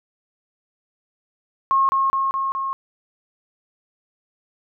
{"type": "tone with echo", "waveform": "sine", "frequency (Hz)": 1081, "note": "C#6", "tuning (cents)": -44, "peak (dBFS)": -14, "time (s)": [1.71, 1.89], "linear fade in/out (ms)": 0, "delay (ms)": 210, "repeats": 4, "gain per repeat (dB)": -2, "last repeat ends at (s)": 2.73, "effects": []}